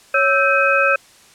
sine tone cluster, 555 / 1314 / 1559 / 2526 Hz, C#5 / E6 / G6 / D#7, +2 / -6 / -10 / +26 cents, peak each -18 dBFS, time 0.14-0.96 s, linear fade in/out 5 ms, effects white hiss -48 dBFS RMS until 1.34 s + low-pass 9000 Hz 12 dB/octave

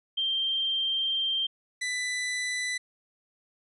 sine / sawtooth tone pair in turn, 3161 / 1991.3 Hz, G7 / B6, +14 / +14 cents, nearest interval minor sixth, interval 800 cents, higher first, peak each -25 dBFS, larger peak neither, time 0.17-1.47 / 1.81-2.78 s, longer first, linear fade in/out 10 ms, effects resampled to 24000 Hz

